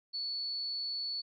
sine tone, 4435 Hz, C#8, in tune, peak -34 dBFS, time 0.13-1.22 s, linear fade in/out 20 ms, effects none

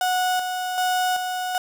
35% pulse tone with tremolo, 734 Hz, F#5, 14 cents flat, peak -18 dBFS, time 0.01-1.58 s, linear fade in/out 2 ms, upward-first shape square, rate 1.3 Hz, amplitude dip 45%, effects none

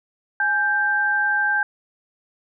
sine tone pair together, 835 / 1573 Hz, G#5 / G6, +9 / +6 cents, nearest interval major seventh, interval 1097 cents, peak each -25 / -18 dBFS, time 0.4-1.63 s, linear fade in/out 2 ms, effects none

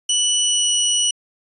20% pulse tone with pitch glide, 2960 to 2941 Hz, F#7 to F#7, 0 to -11 cents, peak -10 dBFS, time 0.09-1.11 s, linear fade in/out 5 ms, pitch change -11 cents, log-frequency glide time 0.42-0.72 s, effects resampled to 24000 Hz

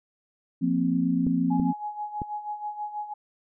sine chord, F suspended fourth, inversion none, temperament equal, 174.61 / 233.1 / 261.6 Hz, F3 / Bb3 / C4, 0 / 0 / 0 cents, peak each -26 / -28 / -24 dBFS, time 0.61-1.73 s, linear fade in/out 20 ms
clicks, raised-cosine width 3 ms, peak -19 dBFS, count 3, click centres 1.268 / 1.598 / 2.218 s
sine tone with tremolo, 838 Hz, G#5, 15 cents sharp, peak -28 dBFS, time 1.5-3.14 s, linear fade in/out 10 ms, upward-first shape sine, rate 6.2 Hz, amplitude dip 70%
effects none

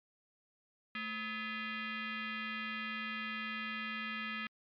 sine tone with frequency modulation, 220 Hz, A3, in tune, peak -37 dBFS, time 0.95-4.47 s, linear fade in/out 2 ms, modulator 747 Hz, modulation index 3.7, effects MP3 64 kbps

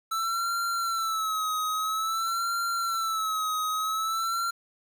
square tone with vibrato, 1318.5 Hz, E6, in tune, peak -27 dBFS, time 0.11-4.51 s, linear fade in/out 10 ms, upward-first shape sine, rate 0.5 Hz, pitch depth 76 cents each way, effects 9-bit

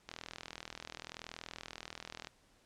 click train, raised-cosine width 0.2 ms, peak -26 dBFS, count 90, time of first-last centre 0.09-2.271 s, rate 40.8 Hz, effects pink hiss -68 dBFS RMS until 2.65 s + low-pass 9000 Hz 12 dB/octave

